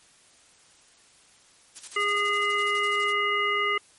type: noise with tremolo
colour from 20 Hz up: blue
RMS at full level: -37 dBFS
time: 1.75-3.13 s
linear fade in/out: 20 ms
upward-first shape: square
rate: 12 Hz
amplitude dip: 65%
type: harmonic tone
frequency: 410.2 Hz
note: G#4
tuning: 21 cents flat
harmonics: 1 / 3 / 5 / 7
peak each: -31 / -26 / -26 / -31 dBFS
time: 1.96-3.78 s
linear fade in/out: 5 ms
effects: white hiss -57 dBFS RMS until 3.98 s + MP3 48 kbps